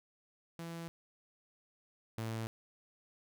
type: tone pair in turn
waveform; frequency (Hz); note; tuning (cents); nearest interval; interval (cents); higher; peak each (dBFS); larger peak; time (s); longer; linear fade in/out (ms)
sawtooth; 167.2 / 112.43; E3 / A2; +25 / +38; perfect fifth; 687; first; -38 / -33; second; 0.59-0.88 / 2.18-2.47; neither; 0
effects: none